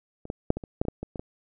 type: clicks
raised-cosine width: 2 ms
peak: -27 / -16 / -6 / -18 / -25 / -10 / -22 / -13 / -20 / -22 / -21 dBFS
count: 11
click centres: 0.254 / 0.301 / 0.504 / 0.57 / 0.638 / 0.815 / 0.852 / 0.884 / 1.03 / 1.158 / 1.195 s
effects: none